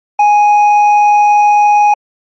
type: tone with hard clipping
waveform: sine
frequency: 830.6 Hz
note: G#5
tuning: in tune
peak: -6 dBFS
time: 0.19-1.94 s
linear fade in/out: 5 ms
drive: 4 dB
effects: MP3 32 kbps